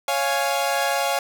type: chord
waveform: sawtooth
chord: Db major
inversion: none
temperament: equal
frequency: 554.4 / 698.5 / 830.6 Hz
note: Db5 / F5 / Ab5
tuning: 0 / 0 / 0 cents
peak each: -21 dBFS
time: 0.08-1.19 s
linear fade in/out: 2 ms
effects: none

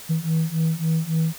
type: beating tone pair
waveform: sine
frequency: 159.6 / 163.2 Hz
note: D#3 / E3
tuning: +44 / -17 cents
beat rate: 3.6 Hz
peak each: -21 / -20 dBFS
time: 0.09-1.34 s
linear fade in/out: 20 ms
effects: tanh soft clip ceiling -16 dBFS + white hiss -40 dBFS RMS until 1.38 s

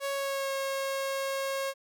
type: tone with pitch glide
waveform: sawtooth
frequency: 554.4 to 543.6 Hz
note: C#5 to C#5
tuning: 0 to -34 cents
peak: -26 dBFS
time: 0-1.74 s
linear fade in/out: 50 ms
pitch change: -34 cents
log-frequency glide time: 0.12-0.52 s
effects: none

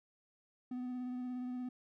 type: tone with vibrato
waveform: triangle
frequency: 250 Hz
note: B3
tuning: 21 cents sharp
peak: -36 dBFS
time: 0.71-1.69 s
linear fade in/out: 5 ms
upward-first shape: triangle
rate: 17 Hz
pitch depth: 22 cents each way
effects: none

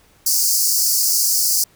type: high-pass noise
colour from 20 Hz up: pink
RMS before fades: -17 dBFS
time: 0.26-1.64 s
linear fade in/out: 5 ms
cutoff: 4600 Hz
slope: 96 dB/octave
effects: pink hiss -54 dBFS RMS until 1.75 s

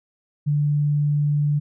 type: tone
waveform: sine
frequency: 146.83 Hz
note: D3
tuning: in tune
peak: -17 dBFS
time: 0.46-1.6 s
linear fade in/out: 20 ms
effects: none

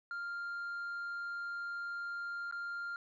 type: tone with dropouts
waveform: sine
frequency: 1396.9 Hz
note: F6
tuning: in tune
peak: -35 dBFS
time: 0.11-2.96 s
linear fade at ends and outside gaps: 1 ms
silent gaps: 2.512-2.524 s
effects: tanh soft clip ceiling -37 dBFS

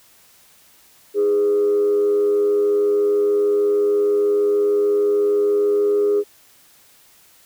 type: tone with frequency modulation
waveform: sine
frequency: 411.6 Hz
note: G#4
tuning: 16 cents flat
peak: -13 dBFS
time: 1.14-6.24 s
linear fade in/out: 50 ms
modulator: 93.6 Hz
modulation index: 0.3
effects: tanh soft clip ceiling -11 dBFS + white hiss -52 dBFS RMS until 7.45 s

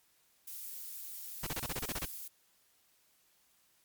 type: noise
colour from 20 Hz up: violet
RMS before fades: -44 dBFS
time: 0.47-2.28 s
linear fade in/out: 5 ms
type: noise bursts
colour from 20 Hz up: pink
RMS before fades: -37 dBFS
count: 10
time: 1.43-2.053 s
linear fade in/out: 5 ms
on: 38 ms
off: 27 ms
effects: white hiss -70 dBFS RMS until 3.84 s + MP3 96 kbps

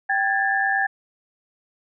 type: tone cluster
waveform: sine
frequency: 783 / 1650 / 1759 Hz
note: G5 / G#6 / A6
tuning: -2 / -12 / -1 cents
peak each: -23 dBFS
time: 0.09-0.87 s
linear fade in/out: 10 ms
effects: none

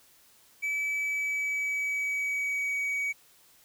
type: tone with pitch glide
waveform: triangle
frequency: 2300 to 2262 Hz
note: D7 to C#7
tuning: -37 to +34 cents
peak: -26 dBFS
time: 0.62-3.13 s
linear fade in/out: 20 ms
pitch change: -29 cents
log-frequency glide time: 0.81-2.78 s
effects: white hiss -60 dBFS RMS until 3.64 s

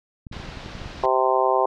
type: clicks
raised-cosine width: 5 ms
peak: -25 dBFS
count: 10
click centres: 0.268 / 0.315 / 0.367 / 0.4 / 0.488 / 0.572 / 0.661 / 0.753 / 0.817 / 0.859 s
type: low-pass noise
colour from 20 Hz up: pink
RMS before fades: -38 dBFS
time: 0.32-1.06 s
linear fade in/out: 5 ms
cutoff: 4900 Hz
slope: 24 dB/octave
type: harmonic tone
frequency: 130 Hz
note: C3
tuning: 11 cents flat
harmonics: 3 / 4 / 5 / 6 / 7 / 8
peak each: -24 / -24 / -24 / -24 / -24 / -24 dBFS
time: 1.03-1.66 s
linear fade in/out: 5 ms
effects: none

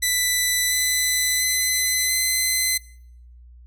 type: tone with pitch steps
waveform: 10% pulse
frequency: 1989 / 2006 / 2024 / 2041 Hz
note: B6 / B6 / B6 / C7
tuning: +12 / +26 / +42 / -44 cents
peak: -10 dBFS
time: 0.02-2.78 s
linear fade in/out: 10 ms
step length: 690 ms
effects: noise-tail reverb RT60 0.7 s tail -23 dB re dry + added 60 Hz sine -43 dBFS peak until 3.66 s

